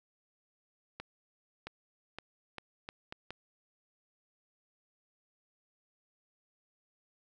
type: accelerating click train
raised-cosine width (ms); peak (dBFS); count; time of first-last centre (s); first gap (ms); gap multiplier
0.3; -25; 7; 1-3.306; 670; 0.77
effects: none